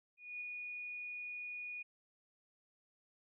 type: tone with ADSR envelope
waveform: sine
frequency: 2457 Hz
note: D#7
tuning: 22 cents flat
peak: -40 dBFS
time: 0.17-1.83 s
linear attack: 240 ms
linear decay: 6 ms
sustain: -2 dB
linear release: 13 ms
effects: none